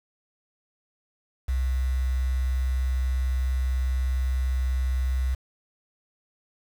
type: tone with quantisation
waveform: sine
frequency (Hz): 64.2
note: C2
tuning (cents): -32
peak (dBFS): -22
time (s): 1.48-5.35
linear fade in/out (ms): 10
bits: 7
effects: none